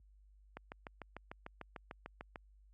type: click train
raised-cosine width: 0.5 ms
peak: -30 dBFS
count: 13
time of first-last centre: 0.57-2.358 s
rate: 6.71 Hz
effects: added 50 Hz sine -52 dBFS peak until 2.73 s + high-pass 80 Hz 12 dB/octave